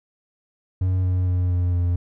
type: tone with pitch steps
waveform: triangle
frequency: 92.5 / 91.28 / 90.07 / 88.89 / 87.71 Hz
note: F#2 / F#2 / F#2 / F2 / F2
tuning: 0 / -23 / -46 / +31 / +8 cents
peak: -16 dBFS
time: 0.81-1.96 s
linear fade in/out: 5 ms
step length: 230 ms
effects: none